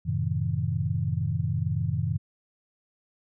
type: chord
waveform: sine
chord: F# diminished seventh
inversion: none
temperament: just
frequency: 92.5 / 111 / 133.2 / 159.84 Hz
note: F#2 / A2 / C3 / Eb3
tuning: 0 / +16 / +31 / +47 cents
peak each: -30 dBFS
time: 0.05-2.18 s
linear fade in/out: 20 ms
effects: none